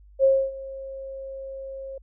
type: tone with ADSR envelope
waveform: sine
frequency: 538 Hz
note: C5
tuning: 48 cents sharp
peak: -13 dBFS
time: 0.19-1.98 s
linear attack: 50 ms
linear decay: 270 ms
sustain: -20 dB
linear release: 4 ms
effects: added 50 Hz sine -48 dBFS peak until 2.02 s